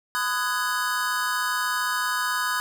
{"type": "chord", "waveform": "square", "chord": "G# minor seventh", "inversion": "first", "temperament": "equal with one note detuned", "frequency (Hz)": [1007.4, 1244.5, 1480, 1661.2], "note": ["B5", "D#6", "F#6", "G#6"], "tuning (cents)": [34, 0, 0, 0], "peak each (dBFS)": -30, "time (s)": [0.15, 2.6], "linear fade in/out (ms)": 0, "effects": []}